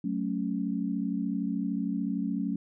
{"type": "chord", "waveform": "sine", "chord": "F# minor", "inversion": "none", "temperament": "equal with one note detuned", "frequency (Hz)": [186.61, 220, 277.2], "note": ["F#3", "A3", "C#4"], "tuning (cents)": [15, 0, 0], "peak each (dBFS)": -32, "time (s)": [0.04, 2.56], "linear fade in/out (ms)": 5, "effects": []}